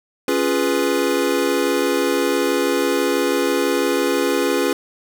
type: chord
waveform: square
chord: C# dominant seventh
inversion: none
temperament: equal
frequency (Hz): 277.2 / 349.2 / 415.3 / 493.9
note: C#4 / E#4 / G#4 / B4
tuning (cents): 0 / 0 / 0 / 0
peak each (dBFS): -23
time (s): 0.28-4.73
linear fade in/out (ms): 2
effects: none